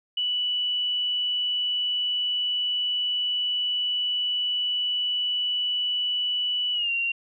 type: tone with pitch glide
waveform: sine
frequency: 2960 to 2762 Hz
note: F#7 to F7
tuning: 0 to -20 cents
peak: -23 dBFS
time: 0.17-7.12 s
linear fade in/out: 5 ms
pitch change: -120 cents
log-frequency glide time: 6.73-6.91 s
effects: none